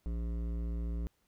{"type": "tone with hard clipping", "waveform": "sine", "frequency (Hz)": 57.5, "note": "A#1", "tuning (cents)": -23, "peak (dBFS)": -35, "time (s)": [0.06, 1.07], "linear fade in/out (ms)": 0, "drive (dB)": 13, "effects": ["pink hiss -75 dBFS RMS until 1.27 s"]}